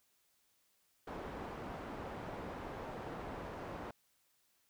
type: low-pass noise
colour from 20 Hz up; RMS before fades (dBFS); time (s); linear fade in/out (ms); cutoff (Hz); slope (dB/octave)
white; -45; 1.07-3.91; 5; 830; 12
effects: white hiss -75 dBFS RMS until 4.69 s